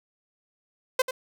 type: tone with echo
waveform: sawtooth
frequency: 515 Hz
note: C5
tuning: 28 cents flat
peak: -15 dBFS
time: 0.99-1.02 s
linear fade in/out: 5 ms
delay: 90 ms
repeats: 1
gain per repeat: -10 dB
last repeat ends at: 1.11 s
effects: none